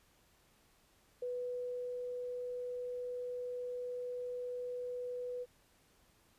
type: tone with ADSR envelope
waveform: sine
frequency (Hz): 493.9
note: B4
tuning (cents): 0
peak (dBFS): -36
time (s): 1.22-5.46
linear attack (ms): 5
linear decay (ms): 760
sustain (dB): -2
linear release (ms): 38
effects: pink hiss -69 dBFS RMS until 6.38 s + resampled to 32000 Hz